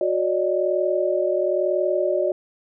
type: tone cluster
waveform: sine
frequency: 366 / 571 / 612 Hz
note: F#4 / D5 / D#5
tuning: -19 / -49 / -29 cents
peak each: -23 dBFS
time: 0.01-2.32 s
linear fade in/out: 2 ms
effects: none